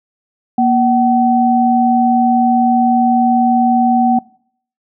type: tone pair together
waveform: sine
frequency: 237.6 / 758 Hz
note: A#3 / F#5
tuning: +33 / +42 cents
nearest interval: octave + minor sixth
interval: 2009 cents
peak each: -12 dBFS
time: 0.58-4.19 s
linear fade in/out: 5 ms
effects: noise-tail reverb RT60 0.6 s tail -23 dB re dry